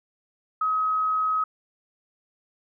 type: tone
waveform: sine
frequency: 1271 Hz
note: D#6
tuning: 36 cents sharp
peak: -21 dBFS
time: 0.61-1.44 s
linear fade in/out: 5 ms
effects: none